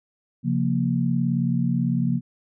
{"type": "chord", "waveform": "sine", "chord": "Bb minor", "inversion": "first", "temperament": "equal with one note detuned", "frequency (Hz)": [135.19, 174.61, 233.1], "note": ["Db3", "F3", "Bb3"], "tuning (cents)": [-43, 0, 0], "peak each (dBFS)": -24, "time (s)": [0.43, 2.21], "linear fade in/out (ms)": 50, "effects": []}